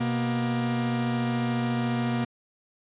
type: tone pair together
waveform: 45% pulse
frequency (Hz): 125.3 / 236.5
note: B2 / A#3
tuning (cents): +25 / +25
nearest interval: major seventh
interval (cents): 1100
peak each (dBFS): -29 / -26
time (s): 0-2.25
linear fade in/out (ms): 10
effects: resampled to 8000 Hz